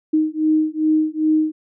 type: beating tone pair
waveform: sine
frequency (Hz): 310 / 312.5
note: D#4 / D#4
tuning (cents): -6 / +8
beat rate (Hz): 2.5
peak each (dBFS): -18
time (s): 0.13-1.52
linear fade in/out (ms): 10
effects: none